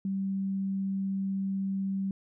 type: tone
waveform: sine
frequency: 194 Hz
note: G3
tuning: 18 cents flat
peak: -28 dBFS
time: 0.05-2.11 s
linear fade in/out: 2 ms
effects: none